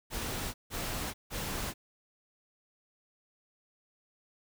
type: noise bursts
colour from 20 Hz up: pink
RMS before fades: -36 dBFS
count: 3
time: 0.1-1.74 s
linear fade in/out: 50 ms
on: 440 ms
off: 160 ms
effects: none